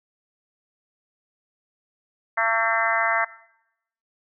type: harmonic tone with a mistuned harmonic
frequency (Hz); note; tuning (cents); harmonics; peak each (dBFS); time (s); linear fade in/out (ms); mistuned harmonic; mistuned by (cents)
226.3; A3; +49; 3 / 4 / 5 / 6 / 7 / 8 / 9; -27 / -27 / -27 / -27 / -27 / -27 / -27; 2.37-3.25; 10; 6; -18
effects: noise-tail reverb RT60 0.8 s tail -19 dB re dry